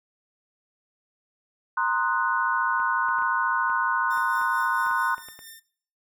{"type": "chord", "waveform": "sine", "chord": "C half-diminished seventh", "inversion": "third", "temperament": "equal", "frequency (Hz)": [932.3, 1046.5, 1244.5, 1480], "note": ["Bb5", "C6", "Eb6", "Gb6"], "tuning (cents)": [0, 0, 0, 0], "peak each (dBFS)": [-28, -26, -32, -26], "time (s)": [1.77, 5.15], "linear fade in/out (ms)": 5}
{"type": "clicks", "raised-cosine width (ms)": 0.5, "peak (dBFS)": -30, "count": 12, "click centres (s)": [2.8, 3.087, 3.186, 3.222, 3.7, 4.175, 4.415, 4.865, 4.912, 5.181, 5.286, 5.391]}
{"type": "tone with tremolo", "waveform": "5% pulse", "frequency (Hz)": 1804, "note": "A6", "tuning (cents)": 43, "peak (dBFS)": -31, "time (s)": [4.1, 5.6], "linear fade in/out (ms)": 10, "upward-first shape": "sine", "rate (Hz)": 4.5, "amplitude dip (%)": 50}
{"effects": ["noise-tail reverb RT60 0.5 s tail -17 dB re dry"]}